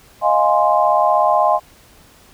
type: chord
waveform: sine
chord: F minor seventh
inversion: third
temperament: equal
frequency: 622.3 / 698.5 / 830.6 / 1046.5 Hz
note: Eb5 / F5 / Ab5 / C6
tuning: 0 / 0 / 0 / 0 cents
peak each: -17 dBFS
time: 0.21-1.6 s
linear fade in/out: 50 ms
effects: pink hiss -48 dBFS RMS until 2.33 s